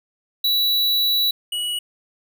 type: tone pair in turn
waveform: square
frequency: 3930 / 2924 Hz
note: B7 / F#7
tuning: -9 / -21 cents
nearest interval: perfect fourth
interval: 512 cents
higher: first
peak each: -17 / -23 dBFS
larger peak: first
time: 0.44-1.31 / 1.52-1.79 s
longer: first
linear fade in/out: 5 ms
effects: none